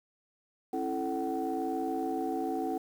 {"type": "tone cluster", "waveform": "sine", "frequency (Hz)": [270.8, 331.6, 438.5, 753], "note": ["C#4", "E4", "A4", "F#5"], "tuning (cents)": [-40, 10, -6, 30], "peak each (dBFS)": [-35, -34, -36, -34], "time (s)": [0.73, 2.78], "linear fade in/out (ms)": 5, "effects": ["tanh soft clip ceiling -22 dBFS", "9-bit"]}